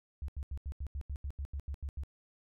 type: tone bursts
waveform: sine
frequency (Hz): 70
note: C#2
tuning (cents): +18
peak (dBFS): -35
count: 13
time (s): 0.22-2.035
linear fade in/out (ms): 0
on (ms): 63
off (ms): 83
effects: none